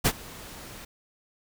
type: noise with ADSR envelope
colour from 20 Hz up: pink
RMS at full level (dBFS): -20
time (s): 0.04-0.85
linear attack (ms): 21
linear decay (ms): 58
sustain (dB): -23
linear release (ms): 6
effects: none